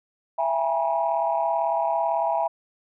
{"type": "tone cluster", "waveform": "sine", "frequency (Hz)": [666, 812, 850, 962], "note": ["E5", "G#5", "G#5", "B5"], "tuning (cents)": [18, -39, 40, -46], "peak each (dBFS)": [-24, -26, -32, -26], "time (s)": [0.38, 2.48], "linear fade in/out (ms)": 10, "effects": ["tanh soft clip ceiling -11 dBFS"]}